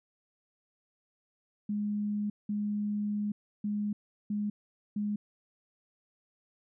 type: tone bursts at uneven times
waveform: sine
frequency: 207.7 Hz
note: G#3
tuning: in tune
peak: -29 dBFS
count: 5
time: 1.69-2.3 / 2.49-3.32 / 3.64-3.93 / 4.3-4.5 / 4.96-5.16 s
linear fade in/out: 5 ms
effects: none